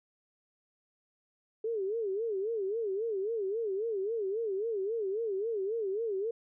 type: tone with vibrato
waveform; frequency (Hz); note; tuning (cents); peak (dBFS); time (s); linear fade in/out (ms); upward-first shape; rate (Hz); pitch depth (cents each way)
sine; 420; G#4; +19; -30; 1.64-6.31; 5; sine; 3.7; 180
effects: none